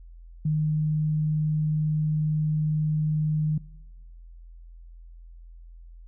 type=tone; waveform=sine; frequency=153.7 Hz; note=D#3; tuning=21 cents flat; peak=-21 dBFS; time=0.45-3.58 s; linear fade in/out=5 ms; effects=noise-tail reverb RT60 1.0 s tail -22 dB re dry + added 42 Hz sine -43 dBFS peak until 6.07 s

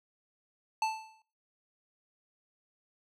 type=tone with exponential decay; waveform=square; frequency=880 Hz; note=A5; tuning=in tune; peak=-26 dBFS; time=0.82-1.22 s; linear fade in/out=2 ms; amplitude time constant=86 ms; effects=noise-tail reverb RT60 0.4 s tail -22 dB re dry + low-pass 7000 Hz 12 dB/octave

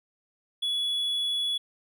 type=tone; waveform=triangle; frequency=3393 Hz; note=G#7; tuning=36 cents sharp; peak=-24 dBFS; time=0.62-1.58 s; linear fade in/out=10 ms; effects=none

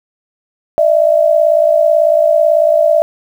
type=tone pair together; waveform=sine; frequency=602.9 / 661 Hz; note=D5 / E5; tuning=+45 / +5 cents; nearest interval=major second; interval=160 cents; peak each=-10 dBFS; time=0.78-3.02 s; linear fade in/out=0 ms; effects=7-bit

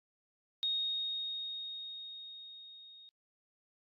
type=tone with level ramp; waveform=sine; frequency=3727 Hz; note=A#7; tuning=1 cent flat; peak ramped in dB=-30 to -53 dBFS; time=0.63-3.09 s; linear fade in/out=0 ms; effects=AAC 48 kbps

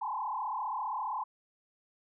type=tone with frequency modulation; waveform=sine; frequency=938 Hz; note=A#5; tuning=11 cents sharp; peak=-32 dBFS; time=0.01-1.24 s; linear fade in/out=10 ms; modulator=35.1 Hz; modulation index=3.4; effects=none

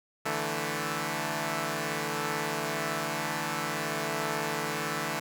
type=chord; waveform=5% pulse; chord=D suspended second; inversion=none; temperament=equal; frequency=146.83 / 164.81 / 220 Hz; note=D3 / E3 / A3; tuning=0 / 0 / 0 cents; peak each=-23 dBFS; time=0.25-5.2 s; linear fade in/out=10 ms; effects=none

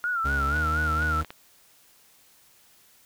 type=tone with vibrato; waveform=sine; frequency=1396.9 Hz; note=F6; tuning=in tune; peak=-24 dBFS; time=0.04-1.21 s; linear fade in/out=0 ms; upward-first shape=sine; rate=4.2 Hz; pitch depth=96 cents each way
type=tone with pitch glide; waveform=40% pulse; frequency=69.3 to 77.79 Hz; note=C#2 to D#2; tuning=0 to 0 cents; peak=-26 dBFS; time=0.24-1.24 s; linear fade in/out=20 ms; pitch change=+200 cents; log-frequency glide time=0.47-0.58 s
type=clicks; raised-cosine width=0.3 ms; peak=-22 dBFS; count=4; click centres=0.564 / 1.025 / 1.247 / 1.305 s
effects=white hiss -58 dBFS RMS until 3.05 s

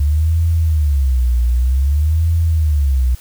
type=tone with vibrato; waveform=sine; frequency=70.5 Hz; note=C#2; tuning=30 cents sharp; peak=-11 dBFS; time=0-3.15 s; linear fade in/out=5 ms; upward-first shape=sine; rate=0.53 Hz; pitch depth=280 cents each way; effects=white hiss -43 dBFS RMS until 3.2 s

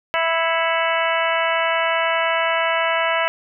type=harmonic tone with a mistuned harmonic; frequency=329.6 Hz; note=E4; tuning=in tune; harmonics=2 / 3 / 4 / 5 / 6 / 7 / 8 / 9; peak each=-22 / -24 / -25 / -26 / -27 / -27 / -28 / -29 dBFS; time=0.14-3.28 s; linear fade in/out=0 ms; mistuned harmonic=7; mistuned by=-66 cents; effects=none

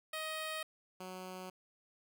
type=tone pair in turn; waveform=10% pulse; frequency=628 / 184.99 Hz; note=D#5 / F#3; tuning=+16 / 0 cents; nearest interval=octave + major sixth; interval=2116 cents; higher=first; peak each=-30 / -36 dBFS; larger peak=first; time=0.13-0.63 / 1-1.5 s; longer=neither; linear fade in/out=5 ms; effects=none

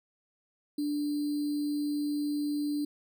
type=tone with sample-and-hold; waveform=sine; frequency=293.7 Hz; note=D4; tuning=in tune; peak=-28 dBFS; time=0.78-2.85 s; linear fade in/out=5 ms; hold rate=4410 Hz; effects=none

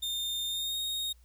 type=tone with pitch glide; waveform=40% pulse; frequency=3631 to 3724 Hz; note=A#7 to A#7; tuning=-46 to -2 cents; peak=-30 dBFS; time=0.02-1.13 s; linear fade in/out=10 ms; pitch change=+44 cents; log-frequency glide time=0.47-0.78 s; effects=added 60 Hz sine -56 dBFS peak until 1.24 s + white hiss -69 dBFS RMS until 1.24 s

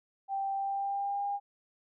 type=tone with pitch glide; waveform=sine; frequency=784 to 806.5 Hz; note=G5 to G5; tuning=0 to +49 cents; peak=-30 dBFS; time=0.28-1.4 s; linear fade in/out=50 ms; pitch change=+49 cents; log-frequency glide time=0.54-1.25 s; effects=none

